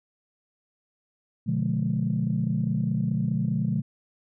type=chord; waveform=sine; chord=B diminished seventh; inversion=none; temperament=just; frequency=123.47 / 148.16 / 177.8 / 213.4 Hz; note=B2 / D3 / F3 / Ab3; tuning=0 / +16 / +31 / +47 cents; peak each=-28 dBFS; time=1.46-3.82 s; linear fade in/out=20 ms; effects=tanh soft clip ceiling -14 dBFS